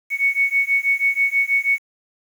sine beating tone pair, 2217 / 2223.2 Hz, C#7 / C#7, 0 / +4 cents, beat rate 6.2 Hz, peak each -19 dBFS, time 0.1-1.79 s, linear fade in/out 50 ms, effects 7-bit

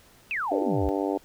sine exponential sweep, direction down, 2725 to 58.27 Hz, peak -26 dBFS, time 0.31-0.89 s, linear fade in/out 0 ms
harmonic tone, 98.2 Hz, G2, 4 cents sharp, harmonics 3 / 4 / 5 / 6 / 7 / 8 / 9, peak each -28 / -30 / -32 / -34 / -35 / -36 / -37 dBFS, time 0.51-1.18 s, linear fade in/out 10 ms
effects pink hiss -56 dBFS RMS until 1.24 s

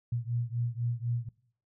sine beating tone pair, 117.4 / 121.4 Hz, A#2 / B2, +13 / -29 cents, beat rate 4 Hz, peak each -32 / -33 dBFS, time 0.12-1.29 s, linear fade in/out 5 ms, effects noise-tail reverb RT60 0.6 s tail -22 dB re dry

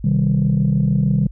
sine chord, C minor, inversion none, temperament just, 130.81 / 156.98 / 196.22 Hz, C3 / Eb3 / G3, 0 / +16 / +2 cents, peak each -17 dBFS, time 0.04-1.27 s, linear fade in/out 5 ms, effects tanh soft clip ceiling -8 dBFS + added 50 Hz sine -32 dBFS peak until 1.31 s

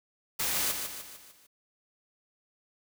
white noise with echo, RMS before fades -30 dBFS, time 0.39-0.72 s, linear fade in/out 10 ms, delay 150 ms, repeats 5, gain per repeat -6 dB, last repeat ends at 1.47 s, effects none

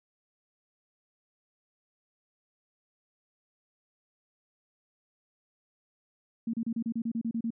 sine tone bursts, 229.5 Hz, A#3, 27 cents flat, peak -28 dBFS, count 11, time 6.47-7.505 s, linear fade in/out 5 ms, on 65 ms, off 32 ms, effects none

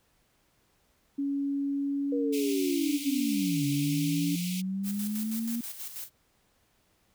sine tone with pitch glide, 280 to 286.7 Hz, C#4 to D4, +18 to -42 cents, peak -27 dBFS, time 1.18-4.36 s, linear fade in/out 10 ms, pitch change +40 cents, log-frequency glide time 1.72-3.84 s
sine linear two-way sweep, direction down then up, 486.6 to 138.59 to 235.6 Hz, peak -29 dBFS, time 2.12-5.61 s, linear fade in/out 5 ms, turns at 3.66 s
pink high-pass noise, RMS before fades -39 dBFS, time 2.32-4.62 s, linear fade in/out 20 ms, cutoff 2200 Hz, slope 96 dB/octave
blue noise with tremolo, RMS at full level -38 dBFS, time 4.83-6.1 s, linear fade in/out 50 ms, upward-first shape square, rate 6.2 Hz, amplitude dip 55%
effects pink hiss -69 dBFS RMS until 7.14 s

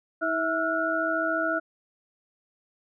sine tone cluster, 321.8 / 653 / 1347 / 1441 Hz, E4 / E5 / E6 / F#6, -42 / -17 / +37 / -46 cents, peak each -31 / -28 / -31 / -28 dBFS, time 0.21-1.6 s, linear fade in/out 20 ms, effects none

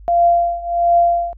sine tone with tremolo, 690 Hz, F5, 21 cents flat, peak -8 dBFS, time 0.08-1.33 s, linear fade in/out 0 ms, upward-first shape triangle, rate 1.4 Hz, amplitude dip 90%, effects added 50 Hz sine -36 dBFS peak until 1.37 s

